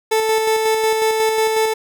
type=tone with tremolo; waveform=30% pulse; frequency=440 Hz; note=A4; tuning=in tune; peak=-11 dBFS; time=0.11-1.74 s; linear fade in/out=10 ms; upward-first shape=square; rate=5.5 Hz; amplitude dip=30%; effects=none